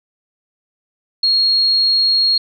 sine tone, 4283 Hz, C8, 40 cents sharp, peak -11 dBFS, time 1.23-2.38 s, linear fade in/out 5 ms, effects none

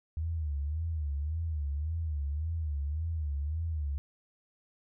sine tone with vibrato, 76.5 Hz, D#2, 29 cents flat, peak -30 dBFS, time 0.17-3.98 s, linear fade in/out 0 ms, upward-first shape sine, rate 1.8 Hz, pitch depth 140 cents each way, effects none

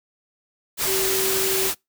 sine tone in noise, 383.2 Hz, G4, 39 cents flat, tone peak -24 dBFS, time 0.85-1.71 s, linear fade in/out 50 ms, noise white, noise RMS -23 dBFS, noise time 0.77-1.75 s, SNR -4 dB, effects noise-tail reverb RT60 0.2 s tail -26 dB re dry

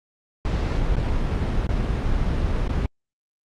brown noise with dropouts, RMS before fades -22 dBFS, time 0.45-2.86 s, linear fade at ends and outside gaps 1 ms, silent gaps 0.956-0.966 / 1.668-1.691 / 2.678-2.692 s, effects low-pass 5000 Hz 12 dB/octave + Opus 48 kbps

